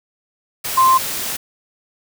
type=tone in noise; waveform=sine; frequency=1046.5 Hz; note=C6; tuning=in tune; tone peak=-9 dBFS; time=0.77-0.98 s; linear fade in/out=10 ms; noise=white; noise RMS=-24 dBFS; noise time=0.64-1.37 s; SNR=+12 dB; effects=none